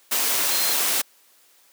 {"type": "tone in noise", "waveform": "sine", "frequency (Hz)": 4155, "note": "C8", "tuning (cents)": -13, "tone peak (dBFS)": -28, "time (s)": [0.51, 0.74], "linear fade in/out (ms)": 10, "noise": "white", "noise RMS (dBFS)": -22, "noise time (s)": [0.11, 1.02], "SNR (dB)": -9, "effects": ["white hiss -57 dBFS RMS until 1.72 s", "high-pass 300 Hz 12 dB/octave"]}